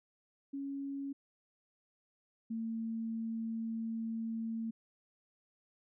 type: tone pair in turn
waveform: sine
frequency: 277.2 / 225.8 Hz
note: C#4 / A3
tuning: 0 / +45 cents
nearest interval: major third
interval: 355 cents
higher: first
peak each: -37 / -35 dBFS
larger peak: second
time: 0.53-1.13 / 2.5-4.71 s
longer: second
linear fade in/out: 10 ms
effects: none